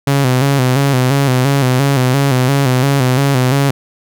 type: tone with vibrato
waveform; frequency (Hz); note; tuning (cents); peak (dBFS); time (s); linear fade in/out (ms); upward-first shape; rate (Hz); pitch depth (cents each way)
sawtooth; 133.2; C3; +31; -6; 0.07-3.71; 5; square; 2.9; 79
effects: none